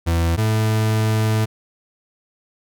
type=tone pair in turn; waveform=40% pulse; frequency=83.7 / 109.2 Hz; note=E2 / A2; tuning=+27 / -13 cents; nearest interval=perfect fourth; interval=460 cents; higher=second; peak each=-15 dBFS; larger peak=neither; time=0.06-0.37 / 0.37-1.46 s; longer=second; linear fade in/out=20 ms; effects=none